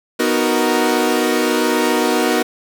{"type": "chord", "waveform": "sawtooth", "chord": "B major seventh", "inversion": "none", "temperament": "equal", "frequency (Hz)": [246.9, 311.1, 370, 466.2], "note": ["B3", "D#4", "F#4", "A#4"], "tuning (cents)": [0, 0, 0, 0], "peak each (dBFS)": -16, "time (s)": [0.19, 2.43], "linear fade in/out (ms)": 10, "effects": []}